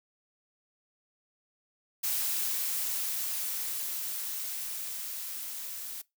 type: noise with level ramp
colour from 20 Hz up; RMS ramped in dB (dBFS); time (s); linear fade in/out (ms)
blue; -30 to -40; 2.03-6.02; 10
effects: noise-tail reverb RT60 0.2 s tail -22 dB re dry